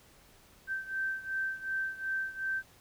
sine beating tone pair, 1556 / 1558.7 Hz, G6 / G6, -13 / -10 cents, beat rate 2.7 Hz, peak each -34 / -37 dBFS, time 0.67-2.63 s, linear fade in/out 50 ms, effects pink hiss -60 dBFS RMS until 2.8 s

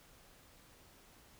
silence, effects pink hiss -62 dBFS RMS until 1.39 s

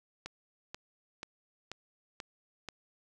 click train, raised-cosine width 0.2 ms, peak -23 dBFS, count 6, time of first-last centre 0.26-2.687 s, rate 2.06 Hz, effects none

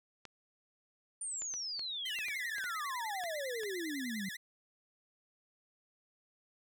clicks, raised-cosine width 0.2 ms, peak -30 dBFS, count 10, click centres 0.253 / 1.42 / 1.539 / 1.794 / 2.188 / 2.284 / 2.583 / 2.641 / 3.238 / 3.634 s
sine exponential sweep, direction down, 9250 to 185 Hz, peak -37 dBFS, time 1.21-4.29 s, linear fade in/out 5 ms
sawtooth tone with vibrato, 1864.7 Hz, A#6, in tune, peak -38 dBFS, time 2.05-4.37 s, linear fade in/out 10 ms, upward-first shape sine, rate 10 Hz, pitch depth 190 cents each way
effects none

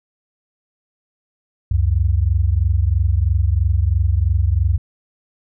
sine tone pair together, 68.8 / 91.84 Hz, C#2 / F#2, -12 / -12 cents, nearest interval perfect fourth, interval 500 cents, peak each -16 dBFS, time 1.71-4.78 s, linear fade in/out 5 ms, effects none

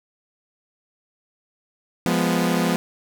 sawtooth chord, F diminished, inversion none, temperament equal, 174.61 / 207.7 / 246.9 Hz, F3 / Ab3 / Cb4, 0 / 0 / 0 cents, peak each -18 / -21 / -19 dBFS, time 2.06-2.76 s, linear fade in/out 0 ms, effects none

